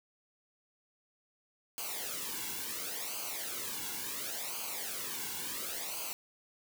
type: noise with flanger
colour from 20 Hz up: white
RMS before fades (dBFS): -39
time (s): 1.78-6.13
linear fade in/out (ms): 0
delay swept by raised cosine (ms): 0.54 to 1.64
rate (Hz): 0.71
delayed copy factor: -0.75
effects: none